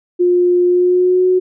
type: tone with pitch glide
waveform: sine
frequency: 355.5 to 367.8 Hz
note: F4 to F#4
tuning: +31 to -10 cents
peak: -9 dBFS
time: 0.19-1.4 s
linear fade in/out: 20 ms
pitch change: +59 cents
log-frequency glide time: 0.66-1.27 s
effects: none

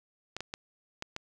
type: clicks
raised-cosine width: 0.2 ms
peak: -19 dBFS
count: 5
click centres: 0.366 / 0.406 / 0.539 / 1.024 / 1.164 s
effects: none

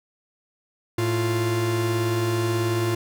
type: tone pair together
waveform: 45% pulse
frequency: 110 / 348.4 Hz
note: A2 / F4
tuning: 0 / -4 cents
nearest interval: octave + minor sixth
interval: 1996 cents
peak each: -24 dBFS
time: 0.98-2.95 s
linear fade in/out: 5 ms
effects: none

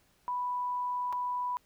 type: tone with dropouts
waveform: sine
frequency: 987.8 Hz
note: B5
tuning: in tune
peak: -30 dBFS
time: 0.28-1.57 s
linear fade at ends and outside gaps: 0 ms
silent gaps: 1.126-1.13 s
effects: pink hiss -68 dBFS RMS until 1.65 s

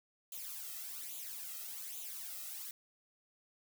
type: noise with flanger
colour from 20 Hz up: blue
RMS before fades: -45 dBFS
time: 0.32-2.71 s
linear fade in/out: 2 ms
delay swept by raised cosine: 0.28 to 1.58 ms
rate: 1.2 Hz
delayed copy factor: +0.7
effects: none

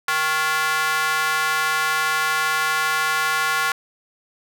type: tone with high-pass filter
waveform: square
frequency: 156.3 Hz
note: D#3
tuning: 8 cents sharp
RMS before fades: -21 dBFS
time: 0.08-3.72 s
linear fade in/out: 2 ms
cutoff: 1300 Hz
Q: 2.6
effects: none

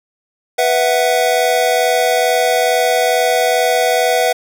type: chord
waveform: square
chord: B suspended fourth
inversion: none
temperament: just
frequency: 493.9 / 658.5 / 740.8 Hz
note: B4 / E5 / F#5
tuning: 0 / -2 / +2 cents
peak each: -17 dBFS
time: 0.58-4.33 s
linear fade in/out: 10 ms
effects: none

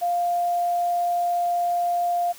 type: tone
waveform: sine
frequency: 700 Hz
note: F5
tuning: 4 cents sharp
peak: -20 dBFS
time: 0.01-2.33 s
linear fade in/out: 20 ms
effects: white hiss -45 dBFS RMS until 2.38 s

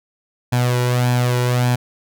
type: tone with flanger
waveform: sawtooth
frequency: 123.47 Hz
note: B2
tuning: in tune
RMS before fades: -17 dBFS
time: 0.52-1.76 s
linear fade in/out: 10 ms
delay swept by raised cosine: 1.2 to 2.11 ms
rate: 1.7 Hz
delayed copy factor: +0.6
effects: none

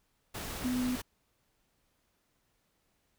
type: tone in noise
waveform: sine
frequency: 250.3 Hz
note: B3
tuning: 23 cents sharp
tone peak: -29 dBFS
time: 0.64-0.96 s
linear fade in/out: 10 ms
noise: pink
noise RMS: -40 dBFS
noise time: 0.34-1.02 s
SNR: +8 dB
effects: pink hiss -75 dBFS RMS until 3.18 s

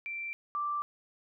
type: tone pair in turn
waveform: sine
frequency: 2349 / 1174.5 Hz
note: D7 / D6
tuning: 0 / 0 cents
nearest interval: octave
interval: 1200 cents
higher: first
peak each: -35 / -30 dBFS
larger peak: second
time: 0.06-0.33 / 0.55-0.82 s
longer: neither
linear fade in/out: 0 ms
effects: none

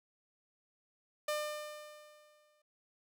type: tone with exponential decay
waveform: sawtooth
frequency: 600 Hz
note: D5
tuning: 37 cents sharp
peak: -28 dBFS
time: 1.28-2.62 s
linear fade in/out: 5 ms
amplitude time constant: 290 ms
effects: none

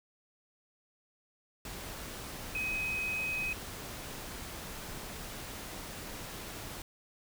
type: tone in noise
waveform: sine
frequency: 2524 Hz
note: D#7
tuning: 24 cents sharp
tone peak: -32 dBFS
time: 2.55-3.53 s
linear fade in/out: 2 ms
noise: pink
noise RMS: -43 dBFS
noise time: 1.65-6.82 s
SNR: +8 dB
effects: none

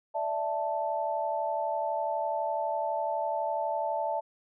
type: chord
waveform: sine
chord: D suspended second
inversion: none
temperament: equal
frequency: 587.3 / 659.3 / 880 Hz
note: D5 / E5 / A5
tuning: 0 / 0 / 0 cents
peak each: -34 / -32 / -31 dBFS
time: 0.14-4.21 s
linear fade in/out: 20 ms
effects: none

